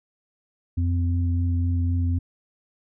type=tone pair together; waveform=sine; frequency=87 / 257.1 Hz; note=F2 / C4; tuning=-6 / -30 cents; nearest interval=octave + perfect fifth; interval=1876 cents; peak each=-20 / -30 dBFS; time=0.77-2.19 s; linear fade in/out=10 ms; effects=none